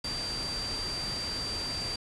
sine tone in noise, 4700 Hz, D8, 1 cent sharp, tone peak -33 dBFS, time 0.04-1.96 s, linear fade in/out 5 ms, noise pink, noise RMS -38 dBFS, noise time 0.04-1.96 s, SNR +2 dB, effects resampled to 24000 Hz

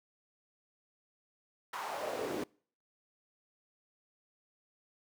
brown noise with high-pass filter sweep, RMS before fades -38 dBFS, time 1.73-2.44 s, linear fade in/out 5 ms, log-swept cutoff 1100 to 300 Hz, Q 3.1, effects noise-tail reverb RT60 0.5 s tail -26 dB re dry

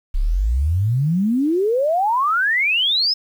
sine exponential sweep, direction up, 31.24 to 5280 Hz, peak -15 dBFS, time 0.14-3.14 s, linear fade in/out 10 ms, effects 8-bit

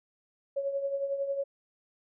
sine tone with tremolo, 554.4 Hz, C#5, in tune, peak -26 dBFS, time 0.56-1.44 s, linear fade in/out 10 ms, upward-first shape triangle, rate 11 Hz, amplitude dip 65%, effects none

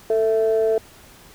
sine tone pair together, 444.5 / 659.3 Hz, A4 / E5, +18 / 0 cents, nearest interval perfect fifth, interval 682 cents, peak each -16 / -21 dBFS, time 0.1-0.78 s, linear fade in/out 2 ms, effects tanh soft clip ceiling -10 dBFS + pink hiss -47 dBFS RMS until 1.34 s

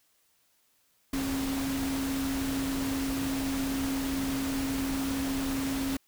sine tone in noise, 270 Hz, C#4, 45 cents flat, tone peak -29 dBFS, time 1.13-5.97 s, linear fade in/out 5 ms, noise pink, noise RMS -36 dBFS, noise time 1.13-5.97 s, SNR +4 dB, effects white hiss -69 dBFS RMS until 6.07 s

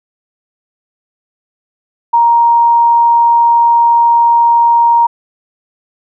sine tone, 937 Hz, A#5, 9 cents sharp, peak -5 dBFS, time 2.13-5.07 s, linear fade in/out 10 ms, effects none

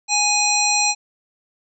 harmonic tone, 830.6 Hz, G#5, in tune, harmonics 1 / 3 / 5 / 7 / 9, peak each -22 / -22 / -22 / -22 / -22 dBFS, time 0.08-0.95 s, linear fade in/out 50 ms, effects none

